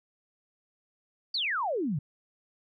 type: exponential sweep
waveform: sine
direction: down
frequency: 4770 to 130 Hz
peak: -27 dBFS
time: 1.34-1.99 s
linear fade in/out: 5 ms
effects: none